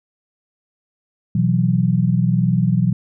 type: chord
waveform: sine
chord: B suspended fourth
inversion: none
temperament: equal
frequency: 123.47 / 164.81 / 185 Hz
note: B2 / E3 / F#3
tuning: 0 / 0 / 0 cents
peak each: -18 dBFS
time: 1.35-2.93 s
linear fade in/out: 5 ms
effects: none